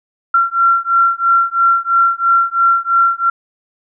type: beating tone pair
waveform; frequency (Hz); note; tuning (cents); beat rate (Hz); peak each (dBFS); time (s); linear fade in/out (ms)
sine; 1365 / 1368; F6 / F6; -40 / -36; 3; -13; 0.34-3.3; 5
effects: none